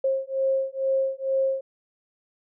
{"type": "beating tone pair", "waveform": "sine", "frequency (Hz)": [534, 536.2], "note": ["C5", "C5"], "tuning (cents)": [35, 42], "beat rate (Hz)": 2.2, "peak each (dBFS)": -25, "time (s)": [0.04, 1.61], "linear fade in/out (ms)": 5, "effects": []}